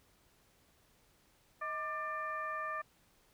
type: harmonic tone with a mistuned harmonic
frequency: 595 Hz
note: D5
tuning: 22 cents sharp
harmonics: 1 / 2 / 3 / 4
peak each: -45 / -38 / -42 / -52 dBFS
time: 1.61-2.82 s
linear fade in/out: 10 ms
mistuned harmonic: 1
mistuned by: +99 cents
effects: pink hiss -69 dBFS RMS until 3.33 s